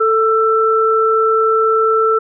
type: tone pair together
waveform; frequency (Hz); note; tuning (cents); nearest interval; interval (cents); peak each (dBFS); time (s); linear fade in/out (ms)
sine; 442.9 / 1333; A4 / E6; +11 / +19; octave + perfect fifth; 1908; -13; 0-2.19; 10
effects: none